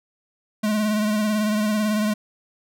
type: tone with vibrato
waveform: square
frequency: 212.4 Hz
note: G#3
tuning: 39 cents sharp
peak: -20 dBFS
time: 0.63-2.14 s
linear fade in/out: 10 ms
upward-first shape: sine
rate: 18 Hz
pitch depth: 37 cents each way
effects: none